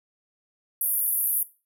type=band-pass noise; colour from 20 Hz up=white; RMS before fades=-25 dBFS; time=0.81-1.43 s; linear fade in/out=2 ms; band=10000 to 15000 Hz; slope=96 dB/octave; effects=noise-tail reverb RT60 0.3 s tail -17 dB re dry